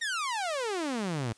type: exponential sweep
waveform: sawtooth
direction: down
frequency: 1899 to 106.2 Hz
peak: -26 dBFS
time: 0.01-1.33 s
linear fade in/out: 10 ms
effects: white hiss -61 dBFS RMS until 1.37 s + resampled to 22050 Hz